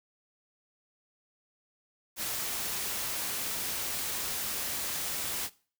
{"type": "noise", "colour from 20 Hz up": "white", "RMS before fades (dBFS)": -34, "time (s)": [2.16, 5.5], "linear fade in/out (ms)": 50, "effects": ["noise-tail reverb RT60 0.4 s tail -20 dB re dry"]}